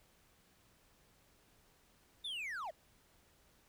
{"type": "linear sweep", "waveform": "triangle", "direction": "down", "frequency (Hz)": [3659, 561], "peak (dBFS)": -38, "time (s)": [2.24, 2.71], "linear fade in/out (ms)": 10, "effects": ["pink hiss -69 dBFS RMS until 3.68 s"]}